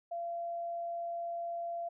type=tone; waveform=sine; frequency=684 Hz; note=F5; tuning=36 cents flat; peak=-35 dBFS; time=0.11-1.89 s; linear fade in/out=10 ms; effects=none